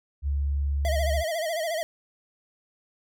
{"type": "tone", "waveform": "sine", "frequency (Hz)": 70.7, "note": "C#2", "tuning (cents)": 35, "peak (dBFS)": -23, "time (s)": [0.22, 1.24], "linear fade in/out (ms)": 50}
{"type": "tone with vibrato", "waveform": "square", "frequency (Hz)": 650, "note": "E5", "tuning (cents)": -24, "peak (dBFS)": -27, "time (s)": [0.85, 1.83], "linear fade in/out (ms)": 0, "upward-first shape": "sine", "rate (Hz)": 14, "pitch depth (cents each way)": 97}
{"effects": []}